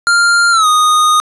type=tone with pitch glide; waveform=square; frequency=1396.9 to 1237.3 Hz; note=F6 to D#6; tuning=0 to -10 cents; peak=-8 dBFS; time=0.07-1.2 s; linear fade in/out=0 ms; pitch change=-210 cents; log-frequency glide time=0.51-0.67 s; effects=resampled to 24000 Hz + 7-bit